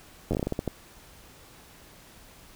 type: slowing click train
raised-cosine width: 2 ms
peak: -14 dBFS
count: 11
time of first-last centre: 0.31-0.677 s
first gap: 10 ms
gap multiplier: 1.27
effects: pink hiss -52 dBFS RMS until 2.55 s